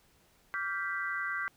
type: chord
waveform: sine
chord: G dominant seventh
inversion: second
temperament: equal with one note detuned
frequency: 1158.5 / 1396.9 / 1568 / 1975.5 Hz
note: D6 / F6 / G6 / B6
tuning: -24 / 0 / 0 / 0 cents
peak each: -39 / -39 / -35 / -38 dBFS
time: 0.54-1.48 s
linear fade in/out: 0 ms
effects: pink hiss -66 dBFS RMS until 1.56 s